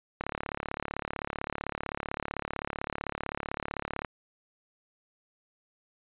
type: click train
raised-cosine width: 0.5 ms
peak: -17 dBFS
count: 138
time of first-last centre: 0.21-4.048 s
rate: 35.7 Hz
effects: resampled to 8000 Hz